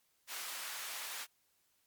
pink high-pass noise, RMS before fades -43 dBFS, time 0.27-1.27 s, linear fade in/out 50 ms, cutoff 1200 Hz, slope 12 dB/octave, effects white hiss -75 dBFS RMS until 1.86 s + MP3 96 kbps

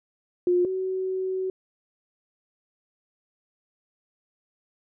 sine tone pair in turn, 356.4 / 375.8 Hz, F4 / F#4, +35 / +27 cents, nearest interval minor second, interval 92 cents, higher second, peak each -18 / -25 dBFS, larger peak first, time 0.47-0.65 / 0.65-1.5 s, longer second, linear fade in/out 2 ms, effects none

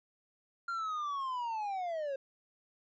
triangle linear sweep, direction down, 1396.9 to 529 Hz, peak -32 dBFS, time 0.68-2.16 s, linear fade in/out 5 ms, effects resampled to 16000 Hz

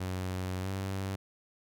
sawtooth tone with pitch glide, 92.5 to 96.43 Hz, F#2 to G2, 0 to -28 cents, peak -29 dBFS, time 0-1.16 s, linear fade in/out 10 ms, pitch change +72 cents, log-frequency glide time 0.61-0.69 s, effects none

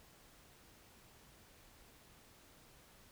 silence, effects pink hiss -63 dBFS RMS until 3.11 s

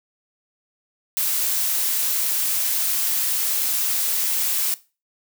blue noise, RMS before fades -22 dBFS, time 1.17-4.74 s, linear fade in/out 0 ms, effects noise-tail reverb RT60 0.3 s tail -18 dB re dry

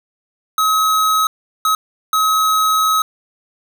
square tone bursts at uneven times, 1277 Hz, D#6, 45 cents sharp, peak -13 dBFS, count 3, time 0.58-1.27 / 1.65-1.75 / 2.13-3.02 s, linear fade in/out 2 ms, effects none

